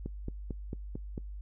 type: click train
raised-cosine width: 3 ms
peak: -24 dBFS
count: 6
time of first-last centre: 0.06-1.179 s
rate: 4.47 Hz
effects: noise-tail reverb RT60 0.1 s tail -22 dB re dry + added 50 Hz sine -39 dBFS peak until 1.41 s